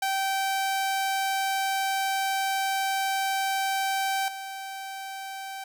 sawtooth tone with level steps, 776 Hz, G5, 18 cents flat, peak -21 / -31 dBFS, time 0.02-5.64 s, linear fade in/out 5 ms, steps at 4.28 s, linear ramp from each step 2 ms, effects none

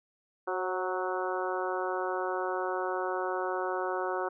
harmonic tone with a mistuned harmonic, 185 Hz, F#3, in tune, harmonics 2 / 3 / 4 / 5 / 6 / 7 / 8, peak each -34 / -36 / -37 / -38 / -39 / -39 / -40 dBFS, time 0.47-4.29 s, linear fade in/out 10 ms, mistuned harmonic 3, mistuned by -33 cents, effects none

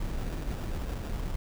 brown noise with sample-and-hold, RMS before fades -33 dBFS, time 0-1.36 s, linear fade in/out 5 ms, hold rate 2100 Hz, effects none

